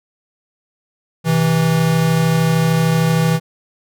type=tone pair together; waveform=square; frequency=130 / 163.17 Hz; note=C3 / E3; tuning=-11 / -17 cents; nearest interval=major third; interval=394 cents; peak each=-20 / -14 dBFS; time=1.24-3.4 s; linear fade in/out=50 ms; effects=none